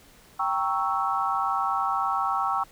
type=chord; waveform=sine; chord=G diminished seventh; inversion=none; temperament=equal; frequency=784 / 932.3 / 1108.7 / 1318.5 Hz; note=G5 / Bb5 / Db6 / Fb6; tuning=0 / 0 / 0 / 0 cents; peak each=-28 / -31 / -28 / -28 dBFS; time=0.39-2.64 s; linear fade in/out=10 ms; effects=pink hiss -54 dBFS RMS until 2.71 s